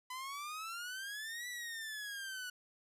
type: exponential two-way sweep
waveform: sawtooth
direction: up then down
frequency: 1002 to 1975.5 to 1468 Hz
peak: -38 dBFS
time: 0.1-2.5 s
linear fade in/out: 5 ms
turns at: 1.48 s
effects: resampled to 32000 Hz